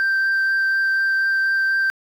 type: tone with vibrato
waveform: sine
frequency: 1568 Hz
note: G6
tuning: in tune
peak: -14 dBFS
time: 0-1.9 s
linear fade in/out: 0 ms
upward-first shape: triangle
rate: 4.1 Hz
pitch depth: 8 cents each way
effects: tanh soft clip ceiling -15 dBFS + 8-bit